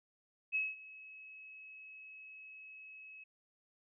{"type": "tone with ADSR envelope", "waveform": "sine", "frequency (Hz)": 2572, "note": "E7", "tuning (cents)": -43, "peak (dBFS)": -30, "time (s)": [0.52, 3.24], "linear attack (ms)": 33, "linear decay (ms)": 200, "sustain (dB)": -20, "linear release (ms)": 8, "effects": []}